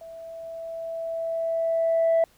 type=tone with level ramp; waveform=sine; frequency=659.3 Hz; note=E5; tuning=in tune; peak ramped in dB=-39 to -15 dBFS; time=0.01-2.24 s; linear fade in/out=2 ms; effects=tanh soft clip ceiling -15 dBFS + pink hiss -60 dBFS RMS until 2.37 s